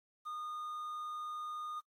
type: tone with quantisation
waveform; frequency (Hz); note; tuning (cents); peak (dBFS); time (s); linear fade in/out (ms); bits
triangle; 1225; D#6; -27; -38; 0.25-1.81; 20; 11
effects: noise-tail reverb RT60 0.1 s tail -22 dB re dry + AAC 48 kbps